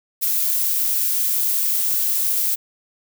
violet noise, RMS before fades -20 dBFS, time 0.21-2.56 s, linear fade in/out 20 ms, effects none

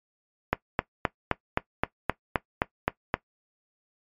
click train, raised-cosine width 0.5 ms, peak -6 dBFS, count 11, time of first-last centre 0.53-3.141 s, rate 3.83 Hz, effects noise-tail reverb RT60 0.1 s tail -18 dB re dry + MP3 64 kbps

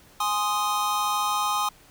square chord, Ab major, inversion none, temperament equal, 830.6 / 1046.5 / 1244.5 Hz, Ab5 / C6 / Eb6, 0 / 0 / 0 cents, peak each -29 / -29 / -27 dBFS, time 0.2-1.69 s, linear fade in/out 5 ms, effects pink hiss -54 dBFS RMS until 1.9 s

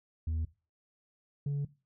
sine tone pair in turn, 80.2 / 142.5 Hz, E2 / C#3, -47 / +48 cents, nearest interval minor seventh, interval 995 cents, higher second, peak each -27 dBFS, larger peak neither, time 0.27-0.45 / 1.46-1.65 s, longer second, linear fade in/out 5 ms, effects noise-tail reverb RT60 0.3 s tail -20 dB re dry + tanh soft clip ceiling -29 dBFS

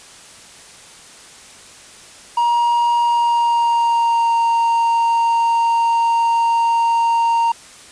triangle tone with pitch glide, 947 to 926.4 Hz, A#5 to A#5, +27 to -11 cents, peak -11 dBFS, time 2.37-7.52 s, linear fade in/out 5 ms, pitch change -38 cents, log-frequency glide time 2.97-4.34 s, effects white hiss -41 dBFS RMS until 7.91 s + resampled to 22050 Hz

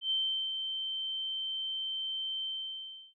sine tone with ADSR envelope, 3109 Hz, G7, 15 cents flat, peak -27 dBFS, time 0.01-3.14 s, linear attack 95 ms, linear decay 410 ms, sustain -6 dB, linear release 700 ms, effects none

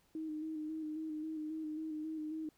sine tone with vibrato, 311.7 Hz, D#4, 3 cents sharp, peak -38 dBFS, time 0.15-2.49 s, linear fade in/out 2 ms, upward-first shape square, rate 3.7 Hz, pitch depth 27 cents each way, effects pink hiss -72 dBFS RMS until 2.57 s

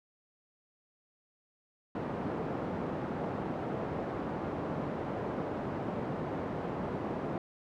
pink band-pass noise, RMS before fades -36 dBFS, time 1.95-7.38 s, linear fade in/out 2 ms, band 150 to 850 Hz, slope 12 dB/octave, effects none

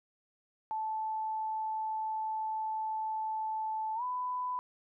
sine tone with pitch glide, 874 to 998.2 Hz, A5 to B5, -12 to +18 cents, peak -32 dBFS, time 0.71-4.59 s, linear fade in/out 0 ms, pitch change +230 cents, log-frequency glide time 3.95-4.03 s, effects none

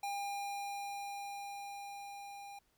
square tone with level ramp, 804 Hz, G5, 44 cents sharp, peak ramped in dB -37 to -48 dBFS, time 0.03-2.59 s, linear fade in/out 5 ms, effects pink hiss -75 dBFS RMS until 2.77 s

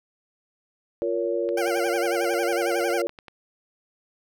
sine chord, Bb minor, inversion second, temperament equal with one note detuned, 349.2 / 466.2 / 561.8 Hz, F4 / Bb4 / Db5, 0 / 0 / +23 cents, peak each -27 dBFS, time 1.02-3.07 s, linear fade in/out 0 ms
click train, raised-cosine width 0.3 ms, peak -26 dBFS, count 20, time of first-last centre 1.49-3.282 s, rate 10.6 Hz
20% pulse tone with vibrato, 740 Hz, F#5, in tune, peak -22 dBFS, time 1.57-3.02 s, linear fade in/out 5 ms, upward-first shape sine, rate 11 Hz, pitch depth 140 cents each way
effects none

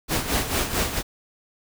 pink noise with tremolo, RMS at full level -22 dBFS, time 0.08-1.03 s, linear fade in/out 50 ms, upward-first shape sine, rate 4.5 Hz, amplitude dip 65%, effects none

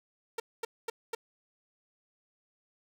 sawtooth tone bursts, 458.1 Hz, A#4, 30 cents flat, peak -28 dBFS, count 4, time 0.38-1.15 s, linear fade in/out 5 ms, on 20 ms, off 230 ms, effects none

